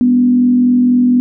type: tone with frequency modulation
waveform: sine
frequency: 246.9 Hz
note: B3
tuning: in tune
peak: -7 dBFS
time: 0.01-1.2 s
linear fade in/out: 0 ms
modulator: 44 Hz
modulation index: 0.34
effects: none